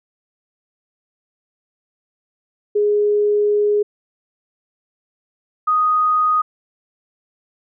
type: tone pair in turn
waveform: sine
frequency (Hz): 415.3 / 1244.5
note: G#4 / D#6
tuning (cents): 0 / 0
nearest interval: octave + perfect fifth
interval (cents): 1900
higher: second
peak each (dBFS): -13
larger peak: neither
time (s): 2.75-3.83 / 5.67-6.42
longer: first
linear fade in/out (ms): 10
effects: none